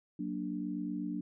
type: chord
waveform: sine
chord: Gb augmented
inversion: none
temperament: equal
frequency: 185 / 233.1 / 293.7 Hz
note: Gb3 / Bb3 / D4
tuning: 0 / 0 / 0 cents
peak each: -39 / -40 / -37 dBFS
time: 0.19-1.21 s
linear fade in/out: 5 ms
effects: none